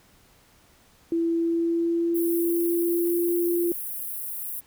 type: tone with pitch glide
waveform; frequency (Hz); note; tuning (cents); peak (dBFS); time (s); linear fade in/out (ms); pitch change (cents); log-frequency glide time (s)
sine; 333.6 to 346.4; E4 to F4; +21 to -14; -21; 1.12-3.72; 2; +65; 1.37-3.29
type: high-pass noise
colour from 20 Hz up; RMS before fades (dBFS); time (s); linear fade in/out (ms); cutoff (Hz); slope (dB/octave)
white; -33; 2.14-4.61; 20; 10000; 48
effects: pink hiss -58 dBFS RMS until 4.66 s